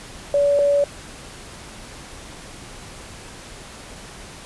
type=tone pair in turn; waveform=sine; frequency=571 / 571 Hz; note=D5 / D5; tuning=-49 / -49 cents; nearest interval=unison; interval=0 cents; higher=neither; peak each=-14 dBFS; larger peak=neither; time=0.34-0.59 / 0.59-0.84 s; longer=neither; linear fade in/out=2 ms; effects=pink hiss -39 dBFS RMS until 4.45 s + resampled to 24000 Hz